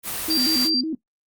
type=noise; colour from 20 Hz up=white; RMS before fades=-28 dBFS; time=0.03-0.7 s; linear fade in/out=50 ms
type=tone with vibrato; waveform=sine; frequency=283.8 Hz; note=C#4; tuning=41 cents sharp; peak=-23 dBFS; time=0.28-0.95 s; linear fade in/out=5 ms; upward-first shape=square; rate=5.4 Hz; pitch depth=200 cents each way
type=tone; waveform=sine; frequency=4713 Hz; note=D8; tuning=5 cents sharp; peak=-19 dBFS; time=0.3-0.81 s; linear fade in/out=5 ms
effects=noise-tail reverb RT60 0.1 s tail -17 dB re dry + Opus 32 kbps